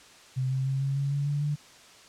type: tone with pitch steps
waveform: sine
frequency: 130 / 132.35 / 134.74 / 137.17 / 139.65 / 142.18 / 144.74 / 147.36 Hz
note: C3 / C3 / C#3 / C#3 / C#3 / C#3 / D3 / D3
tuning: -11 / +20 / -49 / -18 / +13 / +44 / -25 / +6 cents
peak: -25 dBFS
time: 0.36-1.56 s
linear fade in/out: 20 ms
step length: 150 ms
effects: white hiss -52 dBFS RMS until 2.08 s + low-pass 7000 Hz 12 dB/octave